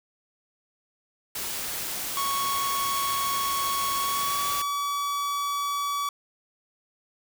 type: noise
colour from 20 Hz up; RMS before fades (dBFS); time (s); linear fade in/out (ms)
white; -32; 1.35-4.62; 5
type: tone with pitch glide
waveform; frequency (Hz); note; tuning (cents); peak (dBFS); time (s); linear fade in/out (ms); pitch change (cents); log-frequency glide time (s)
45% pulse; 1108.7 to 1142.5; C#6 to D6; 0 to -48; -26; 2.17-6.09; 2; +52; 4-4.52
effects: none